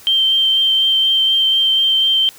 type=tone with vibrato; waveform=sine; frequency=3136 Hz; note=G7; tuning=in tune; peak=-11 dBFS; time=0.07-2.29 s; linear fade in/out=0 ms; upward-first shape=triangle; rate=4.1 Hz; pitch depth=13 cents each way; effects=white hiss -42 dBFS RMS until 2.38 s